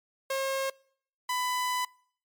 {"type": "tone pair in turn", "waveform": "sawtooth", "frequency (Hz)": [538, 998.7], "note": ["C5", "B5"], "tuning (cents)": [48, 19], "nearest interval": "major seventh", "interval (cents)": 1071, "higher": "second", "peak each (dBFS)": -24, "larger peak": "neither", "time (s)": [[0.3, 0.7], [1.29, 1.85]], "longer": "second", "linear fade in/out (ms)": 5, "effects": ["noise-tail reverb RT60 0.6 s tail -26 dB re dry", "MP3 96 kbps"]}